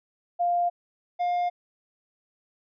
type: tone pair in turn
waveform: sine / triangle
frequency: 700 / 707.7 Hz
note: F5 / F5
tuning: +4 / +23 cents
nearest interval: unison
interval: 19 cents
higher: second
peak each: -21 dBFS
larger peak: neither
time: 0.39-0.7 / 1.19-1.5 s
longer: neither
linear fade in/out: 20 ms
effects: resampled to 11025 Hz